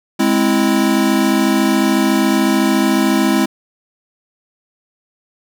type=chord; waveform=square; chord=Ab augmented; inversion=none; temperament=equal; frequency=207.7 / 261.6 / 329.6 Hz; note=Ab3 / C4 / E4; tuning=0 / 0 / 0 cents; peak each=-17 dBFS; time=0.19-3.46 s; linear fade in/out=10 ms; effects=none